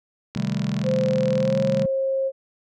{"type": "click train", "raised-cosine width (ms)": 0.2, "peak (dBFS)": -16, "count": 61, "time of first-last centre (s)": [0.35, 1.821], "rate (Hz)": 40.8}
{"type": "chord", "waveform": "triangle", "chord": "A half-diminished seventh", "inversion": "first", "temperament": "equal", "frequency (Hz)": [130.81, 155.56, 196, 220], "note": ["C3", "Eb3", "G3", "A3"], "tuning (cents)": [0, 0, 0, 0], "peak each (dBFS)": [-27, -26, -24, -27], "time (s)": [0.36, 1.86], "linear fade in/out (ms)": 2}
{"type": "tone with pitch glide", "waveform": "sine", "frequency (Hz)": [519, 535.8], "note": ["C5", "C5"], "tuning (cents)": [-14, 41], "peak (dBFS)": -20, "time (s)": [0.83, 2.32], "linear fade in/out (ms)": 50, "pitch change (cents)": 55, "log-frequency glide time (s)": [1.36, 1.58]}
{"effects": []}